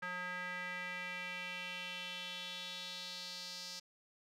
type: tone with band-pass filter sweep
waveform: square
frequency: 180 Hz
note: F#3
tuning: 47 cents flat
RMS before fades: -44 dBFS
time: 0.02-3.8 s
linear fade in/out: 10 ms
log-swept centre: 1600 to 5100 Hz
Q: 3.2
effects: none